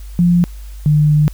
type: tone pair in turn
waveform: sine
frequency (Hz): 174.61 / 150.54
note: F3 / D3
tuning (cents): 0 / +43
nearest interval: minor third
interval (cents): 257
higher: first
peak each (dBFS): -8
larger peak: neither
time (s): 0.19-0.44 / 0.86-1.28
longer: second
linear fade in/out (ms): 0
effects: added 50 Hz sine -28 dBFS peak until 1.33 s + white hiss -46 dBFS RMS until 1.33 s